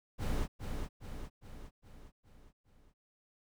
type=noise with echo; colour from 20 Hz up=brown; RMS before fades=-33 dBFS; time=0.18-0.48 s; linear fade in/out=50 ms; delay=410 ms; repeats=6; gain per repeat=-5 dB; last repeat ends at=2.94 s; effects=none